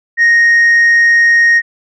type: tone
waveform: sine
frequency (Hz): 1864.7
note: A#6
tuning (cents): 0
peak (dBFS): -3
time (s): 0.17-1.62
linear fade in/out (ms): 50
effects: tanh soft clip ceiling -4 dBFS